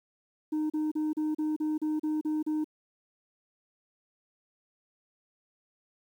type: tone bursts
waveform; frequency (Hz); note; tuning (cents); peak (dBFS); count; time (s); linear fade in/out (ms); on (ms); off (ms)
sine; 307.7; D#4; -19; -24; 10; 0.52-2.644; 10; 180; 36
effects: tanh soft clip ceiling -26 dBFS + 10-bit